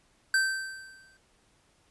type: tone with exponential decay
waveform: square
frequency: 1555 Hz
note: G6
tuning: 14 cents flat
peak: -21 dBFS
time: 0.34-1.17 s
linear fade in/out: 2 ms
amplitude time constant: 180 ms
effects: pink hiss -66 dBFS RMS until 1.9 s + resampled to 24000 Hz